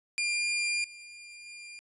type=tone with level steps; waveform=sawtooth; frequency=2401 Hz; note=D7; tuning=38 cents sharp; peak=-24 / -42 / -40 dBFS; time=0.18-1.79 s; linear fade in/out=0 ms; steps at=0.84 / 1.46 s; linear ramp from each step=2 ms; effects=resampled to 24000 Hz + 11-bit